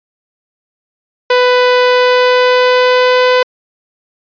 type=tone with pitch glide; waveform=sawtooth; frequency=497.8 to 503 Hz; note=B4 to B4; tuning=+14 to +32 cents; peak=-3 dBFS; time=1.3-3.43 s; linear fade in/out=5 ms; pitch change=+18 cents; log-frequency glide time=1.82-3.24 s; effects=resampled to 11025 Hz